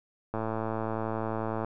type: click train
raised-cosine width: 1 ms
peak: -18 dBFS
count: 146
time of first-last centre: 0.34-1.646 s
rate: 111 Hz
effects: none